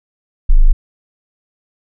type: tone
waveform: sine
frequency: 25.96 Hz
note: G#0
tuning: in tune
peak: -3 dBFS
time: 0.49-0.73 s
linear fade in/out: 10 ms
effects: none